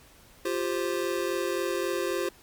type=chord; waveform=square; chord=F suspended second; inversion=none; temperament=just; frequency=349.2 / 392.9 / 523.8 Hz; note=F4 / G4 / C5; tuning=0 / +4 / +2 cents; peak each=-31 / -32 / -33 dBFS; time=0.45-2.29 s; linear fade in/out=5 ms; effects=pink hiss -55 dBFS RMS until 2.42 s + MP3 96 kbps